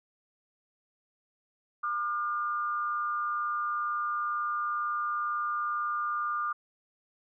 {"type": "tone pair together", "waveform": "sine", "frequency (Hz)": [1200, 1422.1], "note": ["D6", "F6"], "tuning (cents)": [37, 31], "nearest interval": "minor third", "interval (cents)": 294, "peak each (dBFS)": [-29, -36], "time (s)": [1.83, 6.53], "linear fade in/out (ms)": 10, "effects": []}